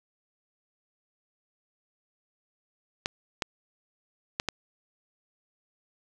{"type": "clicks", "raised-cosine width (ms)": 0.2, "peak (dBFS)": -10, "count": 4, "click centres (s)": [3.059, 3.422, 4.399, 4.487], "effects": []}